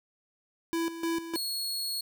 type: tone with tremolo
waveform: square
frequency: 332.2 Hz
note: E4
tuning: 13 cents sharp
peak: -28 dBFS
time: 0.73-1.36 s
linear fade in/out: 0 ms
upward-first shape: square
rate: 3.3 Hz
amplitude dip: 70%
type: tone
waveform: sawtooth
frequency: 4333 Hz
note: C#8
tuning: 40 cents flat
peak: -28 dBFS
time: 1.35-2.01 s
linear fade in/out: 5 ms
effects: none